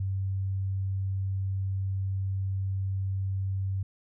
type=tone; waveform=sine; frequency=96.3 Hz; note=G2; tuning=30 cents flat; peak=-27 dBFS; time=0-3.83 s; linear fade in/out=5 ms; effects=none